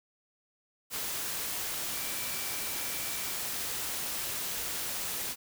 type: tone in noise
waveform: sine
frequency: 2326 Hz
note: D7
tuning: 17 cents flat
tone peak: -46 dBFS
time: 1.93-3.35 s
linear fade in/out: 50 ms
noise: white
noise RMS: -35 dBFS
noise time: 0.9-5.36 s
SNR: -14 dB
effects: none